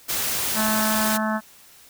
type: noise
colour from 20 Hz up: white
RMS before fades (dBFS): -25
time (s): 0.08-1.18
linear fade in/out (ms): 20
type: harmonic tone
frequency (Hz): 217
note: A3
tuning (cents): -24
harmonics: 1 / 3 / 4 / 5 / 6 / 7 / 8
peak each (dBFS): -24 / -29 / -30 / -31 / -32 / -32 / -33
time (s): 0.54-1.41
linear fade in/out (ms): 50
effects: white hiss -50 dBFS RMS until 1.89 s